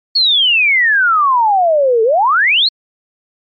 sine exponential two-way sweep, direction down then up, 4435 to 432.8 to 4435 Hz, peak -8 dBFS, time 0.15-2.69 s, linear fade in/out 10 ms, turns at 2.03 s, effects MP3 32 kbps

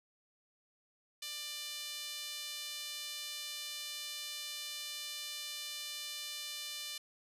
sawtooth tone with high-pass filter, 593 Hz, D5, 17 cents sharp, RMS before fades -43 dBFS, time 1.22-6.98 s, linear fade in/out 5 ms, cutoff 3500 Hz, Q 1.7, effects resampled to 32000 Hz + 10-bit

